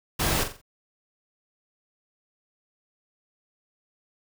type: noise with echo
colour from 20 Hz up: pink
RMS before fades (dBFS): -25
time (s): 0.19-0.44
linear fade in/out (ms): 10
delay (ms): 44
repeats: 4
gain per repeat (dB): -8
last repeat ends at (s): 0.616
effects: none